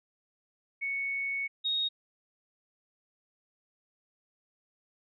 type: tone pair in turn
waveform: sine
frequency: 2217 / 3744 Hz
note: C#7 / A#7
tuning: 0 / +7 cents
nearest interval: major sixth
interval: 907 cents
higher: second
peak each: -30 / -27 dBFS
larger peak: second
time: 0.81-1.48 / 1.64-1.89 s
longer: first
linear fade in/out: 20 ms
effects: none